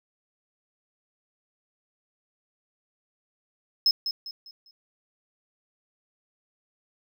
triangle tone with echo, 5170 Hz, E8, 34 cents flat, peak -16 dBFS, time 3.86-3.91 s, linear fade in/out 2 ms, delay 200 ms, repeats 4, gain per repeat -9 dB, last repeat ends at 4.71 s, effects none

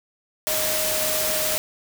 sine tone in noise, 622.3 Hz, D#5, in tune, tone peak -28 dBFS, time 0.47-1.58 s, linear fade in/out 0 ms, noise white, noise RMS -24 dBFS, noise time 0.47-1.58 s, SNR -7 dB, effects none

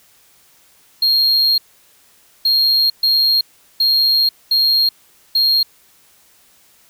triangle tone bursts at uneven times, 4238 Hz, C8, 21 cents sharp, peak -10 dBFS, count 6, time 1.02-1.58 / 2.45-2.9 / 3.03-3.41 / 3.8-4.29 / 4.51-4.89 / 5.35-5.63 s, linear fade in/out 5 ms, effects white hiss -52 dBFS RMS until 6.89 s

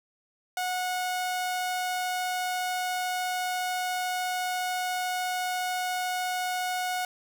sawtooth tone, 731 Hz, F#5, 21 cents flat, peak -24 dBFS, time 0.57-7.05 s, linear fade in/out 2 ms, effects none

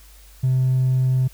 sine tone with hard clipping, 129.3 Hz, C3, 20 cents flat, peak -16 dBFS, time 0.43-1.28 s, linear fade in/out 10 ms, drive 1 dB, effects added 50 Hz sine -45 dBFS peak until 1.33 s + white hiss -51 dBFS RMS until 1.33 s

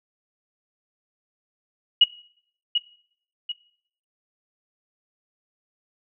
sine tone with echo, 2900 Hz, F#7, 35 cents flat, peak -10 dBFS, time 2.01-2.04 s, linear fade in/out 5 ms, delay 740 ms, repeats 2, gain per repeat -8 dB, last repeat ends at 3.52 s, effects noise-tail reverb RT60 0.6 s tail -19 dB re dry

